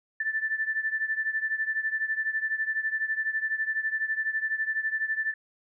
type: beating tone pair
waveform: sine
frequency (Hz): 1760 / 1772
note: A6 / A6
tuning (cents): 0 / +12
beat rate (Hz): 12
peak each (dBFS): -28 / -31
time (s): 0.2-5.34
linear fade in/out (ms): 5
effects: none